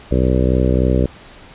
harmonic tone, 63.4 Hz, B1, 46 cents sharp, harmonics 1 / 2 / 3 / 4 / 5 / 6 / 7 / 8 / 9, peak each -16 / -19 / -21 / -22 / -23 / -24 / -24 / -25 / -26 dBFS, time 0.11-1.06 s, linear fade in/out 5 ms, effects pink hiss -41 dBFS RMS until 1.54 s + resampled to 8000 Hz

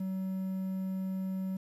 triangle tone with quantisation, 189.2 Hz, F#3, 39 cents sharp, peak -30 dBFS, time 0-1.57 s, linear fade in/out 5 ms, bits 10, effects resampled to 32000 Hz

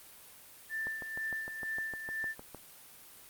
sine tone with tremolo, 1774 Hz, A6, 14 cents sharp, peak -33 dBFS, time 0.69-2.35 s, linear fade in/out 50 ms, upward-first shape sine, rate 2.1 Hz, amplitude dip 55%
click train, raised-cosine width 1 ms, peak -30 dBFS, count 12, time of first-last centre 0.87-2.547 s, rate 6.56 Hz
effects white hiss -54 dBFS RMS until 3.29 s + Opus 32 kbps

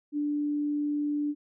sine tone, 293.7 Hz, D4, in tune, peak -26 dBFS, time 0.12-1.35 s, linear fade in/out 50 ms, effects none

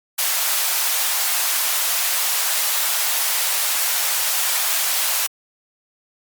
white high-pass noise, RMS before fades -20 dBFS, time 0.18-5.27 s, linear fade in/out 10 ms, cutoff 630 Hz, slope 24 dB/octave, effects Opus 48 kbps

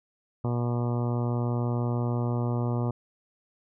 harmonic tone, 120.4 Hz, B2, 44 cents flat, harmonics 1 / 2 / 3 / 4 / 5 / 6 / 7 / 8 / 9 / 10, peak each -26 / -32 / -36 / -38 / -40 / -42 / -43 / -44 / -45 / -46 dBFS, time 0.44-2.91 s, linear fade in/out 5 ms, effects none

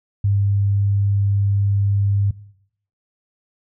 sine tone, 100.2 Hz, G2, 38 cents sharp, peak -14 dBFS, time 0.24-2.31 s, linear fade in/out 5 ms, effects noise-tail reverb RT60 0.7 s tail -20 dB re dry

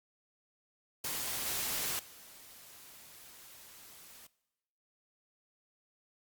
white noise with level steps, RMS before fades -37 / -35 / -54 dBFS, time 1.04-4.27 s, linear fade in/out 5 ms, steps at 1.46 / 1.99 s, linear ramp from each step 2 ms, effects noise-tail reverb RT60 1.0 s tail -21 dB re dry + Opus 48 kbps

